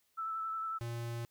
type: tone with vibrato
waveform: sine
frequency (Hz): 1318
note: E6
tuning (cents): -1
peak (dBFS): -35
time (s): 0.17-0.79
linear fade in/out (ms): 20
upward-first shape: sine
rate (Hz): 11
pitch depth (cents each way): 17
type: tone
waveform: square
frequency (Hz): 117.4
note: A#2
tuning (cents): +13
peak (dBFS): -38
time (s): 0.81-1.25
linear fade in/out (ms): 0
effects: white hiss -75 dBFS RMS until 1.3 s